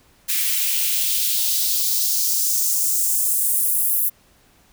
blue noise with high-pass filter sweep, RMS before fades -20 dBFS, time 0.28-4.1 s, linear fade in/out 20 ms, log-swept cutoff 2100 to 12000 Hz, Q 1.8, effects pink hiss -56 dBFS RMS until 4.72 s

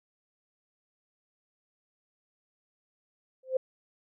sine tone with exponential growth, 520 Hz, C5, 11 cents flat, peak -20 dBFS, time 3.43-3.57 s, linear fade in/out 5 ms, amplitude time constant 30 ms, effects none

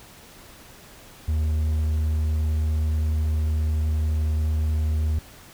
triangle tone, 77.4 Hz, D#2, 9 cents flat, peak -18 dBFS, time 1.28-5.19 s, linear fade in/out 5 ms, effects pink hiss -47 dBFS RMS until 5.53 s

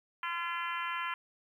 harmonic tone, 342 Hz, F4, 36 cents flat, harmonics 3 / 4 / 5 / 6 / 7 / 8 / 9, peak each -37 / -39 / -41 / -43 / -44 / -45 / -46 dBFS, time 0.23-1.14 s, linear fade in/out 2 ms, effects 11-bit

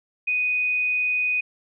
sine tone, 2489 Hz, D#7, in tune, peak -20 dBFS, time 0.27-1.41 s, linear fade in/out 10 ms, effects none

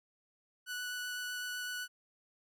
sawtooth tone with vibrato, 1480 Hz, F#6, in tune, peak -34 dBFS, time 0.66-1.88 s, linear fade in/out 50 ms, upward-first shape sine, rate 7.9 Hz, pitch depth 8 cents each way, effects none

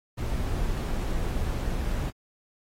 brown noise, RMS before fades -28 dBFS, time 0.17-2.11 s, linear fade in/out 20 ms, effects AAC 48 kbps

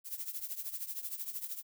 violet noise with tremolo, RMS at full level -37 dBFS, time 0.04-1.63 s, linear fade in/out 50 ms, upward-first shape triangle, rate 13 Hz, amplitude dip 85%, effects none

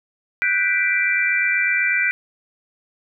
sine chord, G major seventh, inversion third, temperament equal, 1480 / 1568 / 1975.5 / 2349 Hz, F#6 / G6 / B6 / D7, 0 / 0 / 0 / 0 cents, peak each -24 / -25 / -21 / -20 dBFS, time 0.42-2.11 s, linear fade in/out 0 ms, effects none

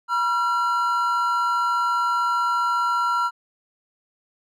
triangle tone pair together, 967 / 1367.5 Hz, B5 / F6, -37 / -37 cents, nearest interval tritone, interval 600 cents, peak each -22 / -19 dBFS, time 0.08-3.31 s, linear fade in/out 50 ms, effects none

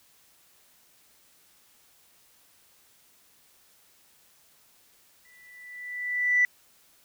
sine tone with exponential growth, 1975.5 Hz, B6, in tune, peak -16 dBFS, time 5.25-6.45 s, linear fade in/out 1 ms, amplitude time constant 260 ms, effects tanh soft clip ceiling -13 dBFS + white hiss -61 dBFS RMS until 7.04 s

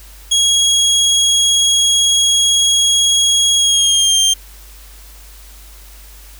25% pulse tone with pitch glide, 3306 to 3175 Hz, G#7 to G7, -9 to +21 cents, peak -6 dBFS, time 0.31-4.34 s, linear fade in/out 10 ms, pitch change -70 cents, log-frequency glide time 3.59-4.2 s, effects added 50 Hz sine -37 dBFS peak until 6.39 s + white hiss -42 dBFS RMS until 6.39 s

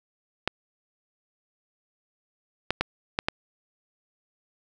clicks, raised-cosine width 0.3 ms, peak -7 dBFS, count 5, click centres 0.476 / 2.706 / 2.81 / 3.189 / 3.285 s, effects 8-bit

